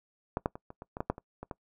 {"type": "clicks", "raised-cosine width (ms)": 1, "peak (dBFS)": [-15, -13, -27, -30, -28, -24, -17, -13, -29, -26, -23], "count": 11, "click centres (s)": [0.371, 0.459, 0.555, 0.704, 0.821, 0.969, 1.005, 1.1, 1.181, 1.43, 1.512], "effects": ["noise-tail reverb RT60 0.1 s tail -22 dB re dry"]}